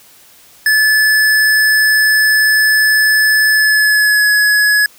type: tone with pitch glide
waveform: square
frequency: 1731 to 1690.5 Hz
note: A6 to G#6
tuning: -29 to +30 cents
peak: -9 dBFS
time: 0.66-4.86 s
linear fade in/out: 2 ms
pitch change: -41 cents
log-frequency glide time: 3.51-4.29 s
effects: white hiss -44 dBFS RMS until 4.98 s